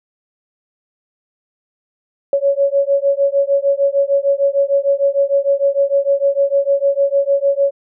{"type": "beating tone pair", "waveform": "sine", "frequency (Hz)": [554.4, 561], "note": ["C#5", "C#5"], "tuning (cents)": [0, 21], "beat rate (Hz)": 6.6, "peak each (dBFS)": -15, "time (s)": [2.33, 7.71], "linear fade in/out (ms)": 2, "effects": []}